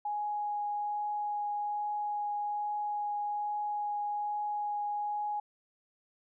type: tone with vibrato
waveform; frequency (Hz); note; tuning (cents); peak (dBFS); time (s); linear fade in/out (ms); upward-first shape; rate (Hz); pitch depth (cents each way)
sine; 830.6; G#5; 0; -31; 0.05-5.4; 5; triangle; 1.2; 8
effects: none